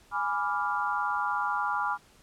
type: chord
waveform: sine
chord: G# diminished seventh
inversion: none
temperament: equal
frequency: 830.6 / 987.8 / 1174.7 / 1396.9 Hz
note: G#5 / B5 / D6 / F6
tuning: 0 / 0 / 0 / 0 cents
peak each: -32 dBFS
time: 0.11-1.98 s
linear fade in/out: 50 ms
effects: pink hiss -59 dBFS RMS until 2.22 s + low-pass 11000 Hz 12 dB/octave